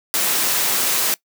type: noise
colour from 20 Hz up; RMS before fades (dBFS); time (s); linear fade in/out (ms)
white; -19; 0.14-1.14; 0
effects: noise-tail reverb RT60 0.1 s tail -21 dB re dry + high-pass 200 Hz 12 dB/octave